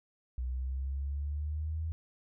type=exponential sweep; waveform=sine; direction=up; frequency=61.74 to 81.5 Hz; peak=-32 dBFS; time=0.38-1.92 s; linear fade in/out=0 ms; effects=none